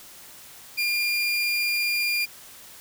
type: tone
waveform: 30% pulse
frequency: 2405 Hz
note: D7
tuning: 41 cents sharp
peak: -20 dBFS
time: 0.77-2.26 s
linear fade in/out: 20 ms
effects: white hiss -46 dBFS RMS until 2.8 s